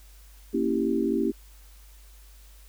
sine chord, A# diminished seventh, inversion none, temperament equal, 233.1 / 277.2 / 329.6 / 392 Hz, A#3 / C#4 / E4 / G4, 0 / 0 / 0 / 0 cents, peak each -28 dBFS, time 0.53-1.32 s, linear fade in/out 20 ms, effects added 50 Hz sine -48 dBFS peak until 2.68 s + white hiss -57 dBFS RMS until 2.68 s

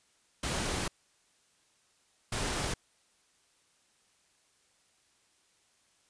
pink noise bursts at uneven times, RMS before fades -33 dBFS, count 2, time 0.43-0.88 / 2.32-2.74 s, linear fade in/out 5 ms, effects white hiss -69 dBFS RMS until 6.09 s + resampled to 22050 Hz

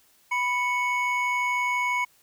triangle tone pair together, 987.6 / 2217 Hz, B5 / C#7, 0 / 0 cents, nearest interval octave + major second, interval 1400 cents, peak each -24 dBFS, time 0.31-2.05 s, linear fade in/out 10 ms, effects white hiss -61 dBFS RMS until 2.22 s

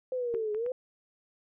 sine linear two-way sweep, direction down then up, 518 to 415.3 to 518 Hz, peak -29 dBFS, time 0.12-0.72 s, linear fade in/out 2 ms, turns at 0.53 s
sine tone with exponential decay, 388.3 Hz, G4, 16 cents flat, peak -30 dBFS, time 0.34-0.55 s, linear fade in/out 0 ms, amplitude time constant 44 ms
clicks, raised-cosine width 0.5 ms, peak -34 dBFS, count 3, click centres 0.347 / 0.547 / 0.663 s
effects none

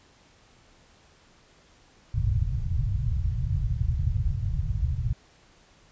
white low-pass noise, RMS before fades -26 dBFS, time 2.14-5.13 s, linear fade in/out 5 ms, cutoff 130 Hz, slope 48 dB/octave, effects pink hiss -58 dBFS RMS until 5.91 s + resampled to 16000 Hz

